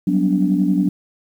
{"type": "chord", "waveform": "sine", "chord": "G major seventh", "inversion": "third", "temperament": "equal with one note detuned", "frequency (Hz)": [185, 196, 246.9, 289.1], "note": ["F#3", "G3", "B3", "D4"], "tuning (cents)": [0, 0, 0, -27], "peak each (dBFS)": [-17, -21, -23, -18], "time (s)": [0.07, 0.89], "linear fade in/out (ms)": 5, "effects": ["tanh soft clip ceiling -4 dBFS", "8-bit"]}